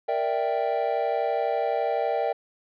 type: chord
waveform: triangle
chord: E half-diminished seventh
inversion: second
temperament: equal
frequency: 466.2 / 587.3 / 659.3 / 784 Hz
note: Bb4 / D5 / E5 / G5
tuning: 0 / 0 / 0 / 0 cents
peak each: -27 / -27 / -27 / -26 dBFS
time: 0.08-2.33 s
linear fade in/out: 10 ms
effects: resampled to 11025 Hz